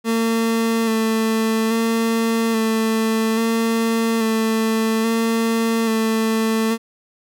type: tone with vibrato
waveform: 30% pulse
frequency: 224.8 Hz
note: A3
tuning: 37 cents sharp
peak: -14 dBFS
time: 0.04-6.78 s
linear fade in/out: 50 ms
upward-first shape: square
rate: 0.6 Hz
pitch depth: 19 cents each way
effects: none